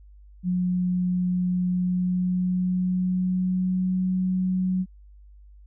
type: tone with pitch glide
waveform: sine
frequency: 180.5 to 184.93 Hz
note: F#3 to F#3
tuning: -43 to -1 cents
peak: -21 dBFS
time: 0.43-4.86 s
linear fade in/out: 50 ms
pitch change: +42 cents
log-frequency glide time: 1.7-4.03 s
effects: added 50 Hz sine -46 dBFS peak until 5.66 s